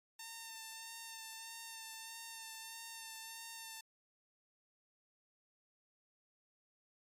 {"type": "tone with vibrato", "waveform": "5% pulse", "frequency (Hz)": 903, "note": "A5", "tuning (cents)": 45, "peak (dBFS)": -35, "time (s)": [0.19, 3.81], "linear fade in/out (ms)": 5, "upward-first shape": "sine", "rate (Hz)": 1.6, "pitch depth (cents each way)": 20, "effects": ["MP3 96 kbps"]}